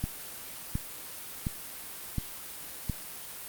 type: click train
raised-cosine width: 5 ms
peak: -17 dBFS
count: 5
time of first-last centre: 0.04-2.897 s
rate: 1.4 Hz
effects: white hiss -42 dBFS RMS until 3.48 s + Opus 32 kbps